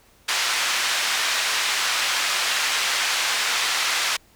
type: band-pass noise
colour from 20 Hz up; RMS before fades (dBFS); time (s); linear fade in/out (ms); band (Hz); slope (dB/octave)
pink; -23; 0.28-4.17; 10; 1400 to 6400; 12
effects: pink hiss -56 dBFS RMS until 4.35 s